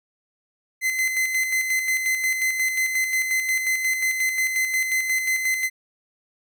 45% pulse tone with tremolo, 2051 Hz, C7, 35 cents flat, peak -19 dBFS, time 0.81-5.7 s, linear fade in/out 50 ms, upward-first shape square, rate 5.6 Hz, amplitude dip 45%, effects none

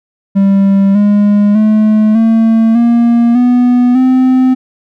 triangle tone with pitch steps, 196.5 / 205.6 / 215 / 224.9 / 235.3 / 246.1 / 257.5 Hz, G3 / G#3 / A3 / A3 / A#3 / B3 / C4, +4 / -17 / -40 / +38 / +16 / -6 / -28 cents, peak -3 dBFS, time 0.35-4.55 s, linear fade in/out 20 ms, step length 600 ms, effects none

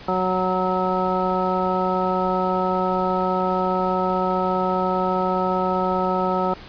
harmonic tone, 185 Hz, F#3, in tune, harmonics 1 / 2 / 3 / 4 / 5 / 7, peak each -26 / -26 / -26 / -26 / -26 / -26 dBFS, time 0.08-6.54 s, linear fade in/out 5 ms, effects pink hiss -41 dBFS RMS until 6.68 s + resampled to 11025 Hz

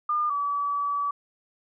sine tone pair in turn, 1208 / 1146.5 Hz, D6 / D6, +48 / -42 cents, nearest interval minor second, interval 90 cents, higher first, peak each -22 / -24 dBFS, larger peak first, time 0.09-0.3 / 0.3-1.11 s, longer second, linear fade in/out 5 ms, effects none

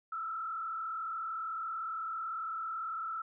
sine tone with frequency modulation, 1322 Hz, E6, 5 cents sharp, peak -35 dBFS, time 0.12-3.22 s, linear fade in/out 5 ms, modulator 37.9 Hz, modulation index 1.1, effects none

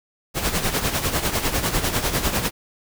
pink noise with tremolo, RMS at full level -20 dBFS, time 0.34-2.51 s, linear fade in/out 50 ms, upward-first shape sine, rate 10 Hz, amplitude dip 65%, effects none

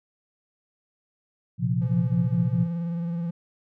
sine chord, Bb suspended second, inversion none, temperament just, 116.54 / 131.11 / 174.81 Hz, Bb2 / C3 / F3, 0 / +4 / +2 cents, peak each -26 dBFS, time 1.58-2.68 s, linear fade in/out 50 ms
triangle tone with vibrato, 170 Hz, F3, 46 cents flat, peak -24 dBFS, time 1.81-3.31 s, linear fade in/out 10 ms, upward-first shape triangle, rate 19 Hz, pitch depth 42 cents each way
effects none

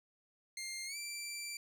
15% pulse tone with pitch glide, 2113 to 2345 Hz, C7 to D7, +16 to -3 cents, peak -34 dBFS, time 0.57-1.57 s, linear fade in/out 2 ms, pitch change +181 cents, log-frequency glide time 0.86-0.97 s, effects none

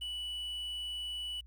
triangle tone with quantisation, 2960 Hz, F#7, in tune, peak -35 dBFS, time 0.01-1.41 s, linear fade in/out 10 ms, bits 10, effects added 60 Hz sine -51 dBFS peak until 1.46 s

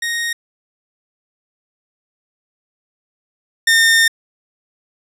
sawtooth tone pair in turn, 1864.7 / 1820 Hz, A#6 / A#6, 0 / -42 cents, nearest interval unison, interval 42 cents, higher first, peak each -15 / -6 dBFS, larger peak second, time 0.02-0.33 / 3.67-4.08 s, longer second, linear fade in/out 5 ms, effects low-pass 12000 Hz 12 dB/octave

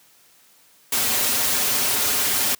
white noise with comb filter, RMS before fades -21 dBFS, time 0.92-2.55 s, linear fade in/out 5 ms, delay 6 ms, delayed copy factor -0.8, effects white hiss -55 dBFS RMS until 2.59 s + high-pass 100 Hz 12 dB/octave

